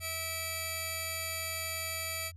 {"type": "tone pair together", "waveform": "10% pulse", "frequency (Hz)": [649, 2313], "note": ["E5", "D7"], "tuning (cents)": [-27, -27], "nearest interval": "octave + minor seventh", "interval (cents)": 2200, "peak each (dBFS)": [-31, -27], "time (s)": [0, 2.32], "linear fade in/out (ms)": 50, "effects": ["added 86 Hz sine -46 dBFS peak until 2.36 s", "resampled to 32000 Hz"]}